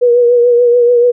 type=tone with vibrato; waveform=sine; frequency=482.3 Hz; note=B4; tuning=41 cents flat; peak=-5 dBFS; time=0.01-1.12 s; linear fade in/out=20 ms; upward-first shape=triangle; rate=6.9 Hz; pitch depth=41 cents each way; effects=none